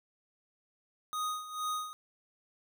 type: tone with tremolo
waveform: square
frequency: 1244.5 Hz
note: D#6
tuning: in tune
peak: -32 dBFS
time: 1.13-1.93 s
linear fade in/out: 0 ms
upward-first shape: sine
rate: 2.2 Hz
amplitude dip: 75%
effects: none